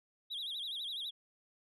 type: tone with vibrato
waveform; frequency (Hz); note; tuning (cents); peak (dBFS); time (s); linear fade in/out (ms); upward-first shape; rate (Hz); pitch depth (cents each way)
sine; 3549; A7; +14; -35; 0.3-1.11; 20; sine; 12; 180
effects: tanh soft clip ceiling -36 dBFS + MP3 96 kbps